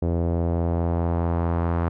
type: tone with low-pass filter sweep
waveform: sawtooth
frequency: 84.7 Hz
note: E2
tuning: 48 cents sharp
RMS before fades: -23 dBFS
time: 0.02-1.89 s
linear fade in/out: 5 ms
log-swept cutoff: 510 to 1200 Hz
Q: 1.5
effects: none